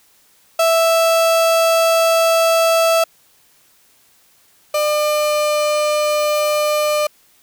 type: tone pair in turn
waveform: 35% pulse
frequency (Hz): 659.3 / 599.8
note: E5 / D5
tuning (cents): 0 / +36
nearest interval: major second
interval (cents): 164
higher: first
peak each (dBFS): -10 / -13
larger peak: first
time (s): 0.59-3.04 / 4.74-7.07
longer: first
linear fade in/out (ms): 5
effects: white hiss -54 dBFS RMS until 7.42 s